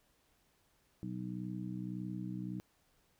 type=harmonic tone; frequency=61.74 Hz; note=B1; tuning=in tune; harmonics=2 / 3 / 4 / 5; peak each=-44 / -41 / -49 / -45 dBFS; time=1.03-2.6 s; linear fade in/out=0 ms; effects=pink hiss -73 dBFS RMS until 3.19 s